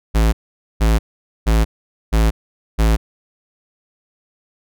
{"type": "tone bursts", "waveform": "square", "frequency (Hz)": 55, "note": "A1", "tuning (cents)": 0, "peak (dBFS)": -12, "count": 5, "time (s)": [0.14, 2.97], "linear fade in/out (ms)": 20, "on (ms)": 190, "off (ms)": 470, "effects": []}